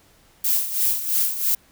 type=noise with tremolo; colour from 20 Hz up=violet; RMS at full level=-19 dBFS; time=0.44-1.55 s; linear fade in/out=5 ms; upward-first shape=sine; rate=3 Hz; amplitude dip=70%; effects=pink hiss -56 dBFS RMS until 1.71 s